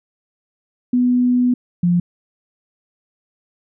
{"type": "tone pair in turn", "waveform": "sine", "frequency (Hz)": [247.5, 175.01], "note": ["B3", "F3"], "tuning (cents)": [4, 4], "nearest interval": "tritone", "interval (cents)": 600, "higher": "first", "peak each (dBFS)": -12, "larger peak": "neither", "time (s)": [[0.93, 1.54], [1.83, 2]], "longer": "first", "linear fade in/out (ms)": 5, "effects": []}